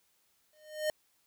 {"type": "tone with exponential growth", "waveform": "square", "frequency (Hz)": 613, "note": "D#5", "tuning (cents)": -26, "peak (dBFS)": -27, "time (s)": [0.53, 0.9], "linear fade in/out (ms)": 1, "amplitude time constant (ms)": 80, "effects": ["white hiss -72 dBFS RMS until 1.26 s"]}